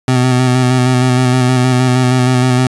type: tone with vibrato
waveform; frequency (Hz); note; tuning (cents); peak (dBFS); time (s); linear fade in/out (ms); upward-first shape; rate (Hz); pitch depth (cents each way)
25% pulse; 126.8; B2; +46; -5; 0.08-2.67; 2; square; 6.4; 23
effects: resampled to 24000 Hz